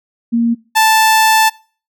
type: tone pair in turn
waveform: sine / sawtooth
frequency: 233.1 / 880.1 Hz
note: A#3 / A5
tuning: 0 / 0 cents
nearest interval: octave + major seventh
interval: 2300 cents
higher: second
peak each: -10 / -4 dBFS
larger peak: second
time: 0.32-0.55 / 0.75-1.5 s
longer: second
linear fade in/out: 20 ms
effects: noise-tail reverb RT60 0.4 s tail -24 dB re dry